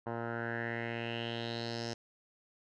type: tone with low-pass filter sweep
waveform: 10% pulse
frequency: 116.54 Hz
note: A#2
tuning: in tune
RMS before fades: -38 dBFS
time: 0.06-1.94 s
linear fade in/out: 10 ms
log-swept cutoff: 1100 to 5600 Hz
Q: 4.8
effects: none